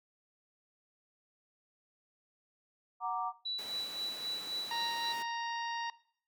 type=chord; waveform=sine; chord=Gb augmented; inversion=none; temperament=equal; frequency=740 / 932.3 / 1174.7 Hz; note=Gb5 / Bb5 / D6; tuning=0 / 0 / 0 cents; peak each=-37 dBFS; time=3-3.33 s; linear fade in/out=50 ms
type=tone with tremolo; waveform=sine; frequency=3946 Hz; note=B7; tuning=2 cents flat; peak=-33 dBFS; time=3.45-5.13 s; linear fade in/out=10 ms; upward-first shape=sine; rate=3.8 Hz; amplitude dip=60%
type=noise; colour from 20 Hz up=pink; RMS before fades=-47 dBFS; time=3.58-5.23 s; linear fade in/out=10 ms
type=harmonic tone; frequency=932.3 Hz; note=A#5; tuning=in tune; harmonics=1 / 2 / 3 / 4 / 5 / 6; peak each=-36 / -42 / -46 / -48 / -50 / -52 dBFS; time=4.71-5.9 s; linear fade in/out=2 ms
effects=noise-tail reverb RT60 0.6 s tail -20 dB re dry + high-pass 300 Hz 12 dB/octave